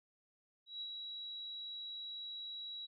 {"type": "tone with ADSR envelope", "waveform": "sine", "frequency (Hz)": 3886, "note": "B7", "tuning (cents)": -29, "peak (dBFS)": -40, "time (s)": [0.66, 2.87], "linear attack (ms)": 150, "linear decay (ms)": 60, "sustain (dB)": -3, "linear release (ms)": 25, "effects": []}